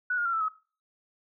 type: tone with pitch steps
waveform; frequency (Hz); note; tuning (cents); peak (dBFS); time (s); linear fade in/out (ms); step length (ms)
sine; 1475 / 1422.3 / 1371.5 / 1322.5 / 1275.2; F#6 / F6 / F6 / E6 / D#6; -6 / +31 / -32 / +5 / +42; -25; 0.1-0.485; 5; 77
effects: noise-tail reverb RT60 0.4 s tail -21 dB re dry